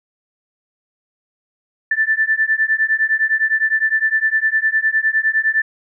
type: beating tone pair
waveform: sine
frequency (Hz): 1760 / 1769.8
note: A6 / A6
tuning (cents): 0 / +10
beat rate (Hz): 9.8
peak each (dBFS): -17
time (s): 1.91-5.62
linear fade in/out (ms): 5
effects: none